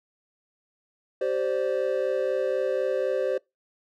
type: chord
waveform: triangle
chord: G suspended fourth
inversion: none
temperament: equal with one note detuned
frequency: 386.4 / 523.3 / 587.3 Hz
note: G4 / C5 / D5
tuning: -25 / 0 / 0 cents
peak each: -27 / -24 / -28 dBFS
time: 1.21-3.38 s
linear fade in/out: 5 ms
effects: noise-tail reverb RT60 0.2 s tail -24 dB re dry

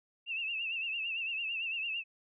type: tone with vibrato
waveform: sine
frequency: 2690 Hz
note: E7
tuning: 34 cents sharp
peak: -33 dBFS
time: 0.26-2.04 s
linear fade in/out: 50 ms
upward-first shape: triangle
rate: 8.9 Hz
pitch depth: 100 cents each way
effects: none

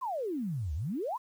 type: exponential two-way sweep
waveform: sine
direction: down then up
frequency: 1106 to 69 to 1106 Hz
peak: -31 dBFS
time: 0.01-1.18 s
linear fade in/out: 20 ms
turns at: 0.74 s
effects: 10-bit

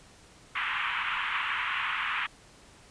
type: band-pass noise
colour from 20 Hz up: pink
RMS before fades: -31 dBFS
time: 0.55-2.27 s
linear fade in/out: 10 ms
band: 1000 to 3000 Hz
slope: 48 dB/octave
effects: pink hiss -55 dBFS RMS until 2.9 s + resampled to 22050 Hz

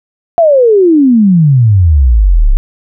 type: exponential sweep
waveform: sine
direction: down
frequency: 698.5 to 31 Hz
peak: -3 dBFS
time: 0.38-2.57 s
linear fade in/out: 0 ms
effects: none

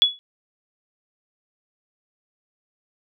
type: tone with exponential decay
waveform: sine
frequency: 3391 Hz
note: G#7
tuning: 35 cents sharp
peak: -8 dBFS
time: 0.02-0.19 s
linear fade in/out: 0 ms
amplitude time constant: 35 ms
effects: none

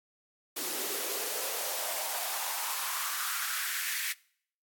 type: noise with high-pass filter sweep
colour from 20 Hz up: white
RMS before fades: -34 dBFS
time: 0.56-4.13 s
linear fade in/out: 10 ms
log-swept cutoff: 310 to 2000 Hz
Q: 3.3
effects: noise-tail reverb RT60 0.6 s tail -23 dB re dry + AAC 64 kbps

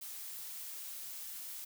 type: noise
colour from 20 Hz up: blue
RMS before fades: -45 dBFS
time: 0.01-1.65 s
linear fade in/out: 10 ms
effects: none

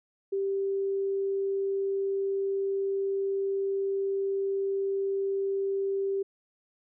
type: tone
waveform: sine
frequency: 392 Hz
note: G4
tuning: in tune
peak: -26 dBFS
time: 0.32-6.23 s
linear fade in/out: 10 ms
effects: none

